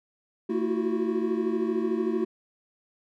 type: tone cluster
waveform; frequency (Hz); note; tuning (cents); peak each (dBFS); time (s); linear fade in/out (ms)
triangle; 224.9 / 328.2 / 359.8 / 373; A3 / E4 / F#4 / F#4; +38 / -8 / -48 / +14; -28; 0.49-2.25; 10
effects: none